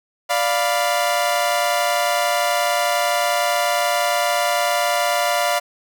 sawtooth chord, B diminished, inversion first, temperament equal, 587.3 / 698.5 / 987.8 Hz, D5 / F5 / B5, 0 / 0 / 0 cents, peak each -18 / -16 / -21 dBFS, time 0.29-5.6 s, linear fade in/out 20 ms, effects none

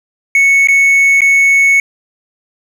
triangle tone with dropouts, 2211 Hz, C#7, 5 cents flat, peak -4 dBFS, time 0.35-1.8 s, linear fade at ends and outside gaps 2 ms, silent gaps 0.673-0.685 / 1.207-1.217 s, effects none

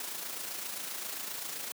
white noise with amplitude modulation, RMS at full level -37 dBFS, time 0-1.72 s, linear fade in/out 2 ms, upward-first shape sine, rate 27.6 Hz, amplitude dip 45%, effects high-pass 200 Hz 12 dB/octave

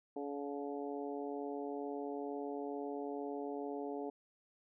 harmonic tone with a mistuned harmonic, 142.2 Hz, C#3, 45 cents sharp, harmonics 2 / 3 / 4 / 5 / 6, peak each -43 / -42 / -49 / -47 / -51 dBFS, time 0.16-4.1 s, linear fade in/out 5 ms, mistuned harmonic 6, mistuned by +16 cents, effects none

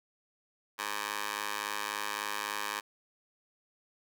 15% pulse tone with high-pass filter, 103.6 Hz, G#2, 4 cents flat, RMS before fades -36 dBFS, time 0.78-2.81 s, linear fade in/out 20 ms, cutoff 1100 Hz, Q 1.1, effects none

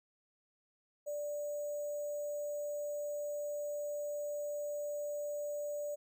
sine tone with sample-and-hold, 587.3 Hz, D5, in tune, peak -36 dBFS, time 1.06-5.96 s, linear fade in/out 20 ms, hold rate 7350 Hz, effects none

